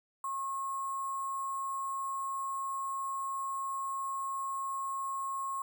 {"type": "tone with sample-and-hold", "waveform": "sine", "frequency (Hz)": 1083, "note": "C#6", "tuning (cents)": -41, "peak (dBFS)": -33, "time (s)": [0.24, 5.62], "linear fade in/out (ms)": 2, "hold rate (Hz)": 8820, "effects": []}